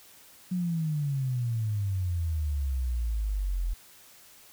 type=exponential sweep; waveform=sine; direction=down; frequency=185 to 41.49 Hz; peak=-26 dBFS; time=0.51-3.74 s; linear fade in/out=10 ms; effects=white hiss -54 dBFS RMS until 4.52 s